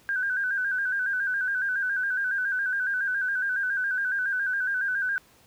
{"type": "tone with vibrato", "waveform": "sine", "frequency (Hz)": 1554, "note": "G6", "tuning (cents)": -16, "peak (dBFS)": -24, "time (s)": [0.09, 5.18], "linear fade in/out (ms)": 0, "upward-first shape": "square", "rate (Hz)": 7.2, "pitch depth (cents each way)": 58, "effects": ["pink hiss -58 dBFS RMS until 5.46 s", "high-pass 60 Hz 12 dB/octave"]}